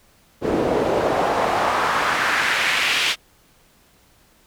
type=noise with band-pass filter sweep; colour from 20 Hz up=pink; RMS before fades=-20 dBFS; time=0.41-3.16 s; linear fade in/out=50 ms; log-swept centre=350 to 3100 Hz; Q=1.7; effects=pink hiss -56 dBFS RMS until 4.46 s